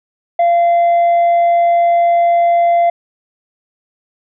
triangle tone with tanh clipping, 688 Hz, F5, 26 cents flat, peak -9 dBFS, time 0.39-2.9 s, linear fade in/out 5 ms, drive 7 dB, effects none

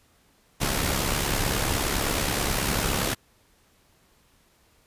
pink noise with amplitude modulation, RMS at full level -23 dBFS, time 0.6-3.15 s, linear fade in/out 20 ms, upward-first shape sine, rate 69.6 Hz, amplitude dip 55%, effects pink hiss -62 dBFS RMS until 4.86 s + resampled to 32000 Hz

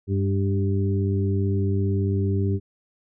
harmonic tone with a mistuned harmonic, 98 Hz, G2, in tune, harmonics 1 / 2 / 3 / 4, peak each -21 / -28 / -31 / -29 dBFS, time 0.07-2.6 s, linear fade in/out 50 ms, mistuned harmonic 2, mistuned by +26 cents, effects none

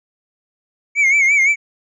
triangle tone with vibrato, 2217 Hz, C#7, in tune, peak -9 dBFS, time 0.95-1.56 s, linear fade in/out 50 ms, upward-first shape sine, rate 5.8 Hz, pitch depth 88 cents each way, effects resampled to 22050 Hz

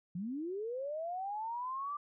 sine linear sweep, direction up, 164.81 to 1185 Hz, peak -36 dBFS, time 0.15-1.97 s, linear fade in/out 5 ms, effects none

